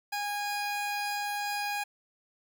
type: tone pair together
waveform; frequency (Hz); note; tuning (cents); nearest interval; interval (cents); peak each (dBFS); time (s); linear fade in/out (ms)
30% pulse; 821 / 2464; G#5 / D#7; -20 / -17; octave + perfect fifth; 1903; -29 / -35; 0.12-1.84; 10
effects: none

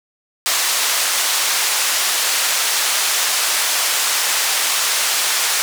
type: band-pass noise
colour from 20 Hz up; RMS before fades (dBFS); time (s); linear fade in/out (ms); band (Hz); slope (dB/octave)
white; -18; 0.46-5.62; 0; 730 to 8900; 12
effects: none

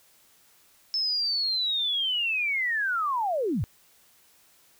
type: linear sweep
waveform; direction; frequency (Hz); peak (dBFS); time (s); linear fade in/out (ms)
sine; down; 5280 to 73.42; -24; 0.94-3.64; 0
effects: white hiss -60 dBFS RMS until 4.79 s

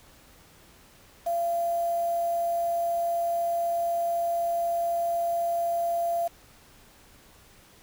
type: tone with quantisation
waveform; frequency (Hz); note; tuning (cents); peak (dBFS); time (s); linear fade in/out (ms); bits
sine; 684; F5; -36; -24; 1.26-6.28; 10; 7
effects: pink hiss -55 dBFS RMS until 7.82 s

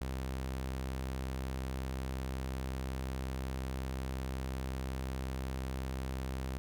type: tone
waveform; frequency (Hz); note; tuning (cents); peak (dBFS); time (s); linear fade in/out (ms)
sawtooth; 65.5; C2; +2; -32; 0.01-6.58; 0
effects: none

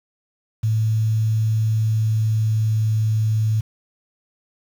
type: tone with pitch glide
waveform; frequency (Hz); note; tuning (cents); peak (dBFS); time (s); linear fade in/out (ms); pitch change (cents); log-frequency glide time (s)
sine; 110 to 109.3; A2 to A2; 0 to -11; -16; 0.63-3.61; 10; -11; 1.76-2.95
effects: 7-bit

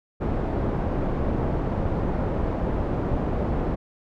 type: low-pass noise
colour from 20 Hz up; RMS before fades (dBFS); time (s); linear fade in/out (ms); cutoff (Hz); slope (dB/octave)
pink; -25; 0.2-3.76; 20; 710; 12
effects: none

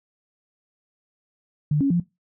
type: tone with pitch steps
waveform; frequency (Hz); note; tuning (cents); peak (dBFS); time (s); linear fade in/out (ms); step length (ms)
sine; 148.9 / 276.9 / 173.8; D3 / C#4 / F3; +24 / -2 / -8; -17; 1.71-2.001; 5; 97
effects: noise-tail reverb RT60 0.2 s tail -19 dB re dry

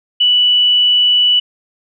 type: tone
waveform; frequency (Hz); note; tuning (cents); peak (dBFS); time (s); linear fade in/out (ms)
sine; 2960; F#7; 0; -8; 0.2-1.4; 10
effects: none

